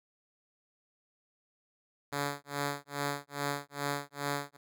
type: tone with tremolo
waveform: 5% pulse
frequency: 142.9 Hz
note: D3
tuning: 47 cents flat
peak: -19 dBFS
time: 2.12-4.57 s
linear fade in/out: 10 ms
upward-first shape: sine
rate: 2.4 Hz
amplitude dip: 100%
effects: none